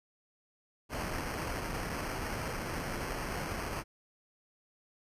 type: noise with sample-and-hold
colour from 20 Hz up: pink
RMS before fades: -37 dBFS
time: 0.89-3.84 s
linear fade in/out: 50 ms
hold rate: 3675 Hz
effects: resampled to 32000 Hz